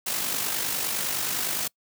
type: noise with amplitude modulation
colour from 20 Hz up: white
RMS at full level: -26 dBFS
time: 0.06-1.68 s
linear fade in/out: 10 ms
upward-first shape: sine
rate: 49.8 Hz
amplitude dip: 45%
effects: noise-tail reverb RT60 0.1 s tail -25 dB re dry + high-pass 100 Hz 12 dB/octave